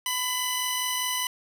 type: tone pair together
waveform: 15% pulse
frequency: 1004.3 / 2968 Hz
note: B5 / F#7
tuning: +29 / +5 cents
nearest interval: octave + perfect fifth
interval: 1876 cents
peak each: -22 dBFS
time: 0.06-1.27 s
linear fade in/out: 2 ms
effects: none